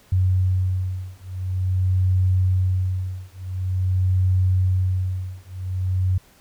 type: beating tone pair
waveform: sine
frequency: 92.5 / 92.97 Hz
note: F#2 / F#2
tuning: 0 / +9 cents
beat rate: 0.47 Hz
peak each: -21 dBFS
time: 0.12-6.18 s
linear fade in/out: 5 ms
effects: pink hiss -54 dBFS RMS until 6.4 s